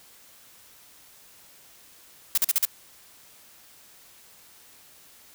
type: noise bursts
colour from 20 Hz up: blue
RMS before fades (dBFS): -21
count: 5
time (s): 2.35-2.652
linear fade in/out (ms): 2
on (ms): 26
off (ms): 43
effects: white hiss -53 dBFS RMS until 5.34 s